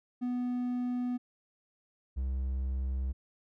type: tone pair in turn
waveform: triangle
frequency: 246.9 / 65.4 Hz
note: B3 / C2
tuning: 0 / 0 cents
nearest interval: octave + major seventh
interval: 2300 cents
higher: first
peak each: -28 dBFS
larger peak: neither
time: 0.21-1.18 / 2.16-3.13 s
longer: neither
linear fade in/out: 20 ms
effects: none